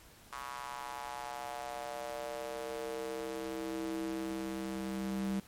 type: tone with high-pass filter sweep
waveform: square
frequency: 65.3 Hz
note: C2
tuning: 3 cents flat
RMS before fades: -39 dBFS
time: 0.32-5.4 s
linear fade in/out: 5 ms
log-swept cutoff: 1100 to 200 Hz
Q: 3.8
effects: pink hiss -58 dBFS RMS until 5.47 s + MP3 64 kbps